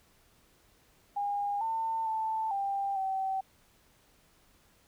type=tone with pitch steps; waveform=sine; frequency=812 / 900 / 883 / 792 / 768 Hz; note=G#5 / A5 / A5 / G5 / G5; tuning=-39 / +39 / +6 / +18 / -36 cents; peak=-29 dBFS; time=1.16-3.41 s; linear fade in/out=10 ms; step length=450 ms; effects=pink hiss -65 dBFS RMS until 4.87 s